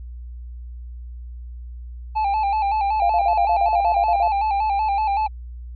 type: tone with vibrato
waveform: triangle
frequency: 830.6 Hz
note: G#5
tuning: in tune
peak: -16 dBFS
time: 2.15-5.28 s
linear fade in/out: 20 ms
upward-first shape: square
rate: 5.3 Hz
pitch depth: 72 cents each way
type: tone bursts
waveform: sine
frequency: 698.5 Hz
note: F5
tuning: in tune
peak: -17 dBFS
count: 11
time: 3.02-4.277 s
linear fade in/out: 2 ms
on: 77 ms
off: 41 ms
effects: added 60 Hz sine -32 dBFS peak until 5.75 s + resampled to 11025 Hz